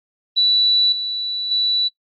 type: tone with level steps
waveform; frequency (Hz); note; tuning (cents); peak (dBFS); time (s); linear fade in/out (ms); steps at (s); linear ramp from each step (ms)
sine; 3951; B7; 0; -12 / -21 / -15; 0.36-1.89; 20; 0.92 / 1.51; 5
effects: noise-tail reverb RT60 0.1 s tail -21 dB re dry + Opus 48 kbps